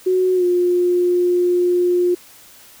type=tone with pitch glide; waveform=sine; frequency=369.8 to 355.4 Hz; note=F#4 to F4; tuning=-1 to +30 cents; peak=-13 dBFS; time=0.06-2.15 s; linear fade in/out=10 ms; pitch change=-69 cents; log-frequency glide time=0.35-0.44 s; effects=white hiss -45 dBFS RMS until 2.8 s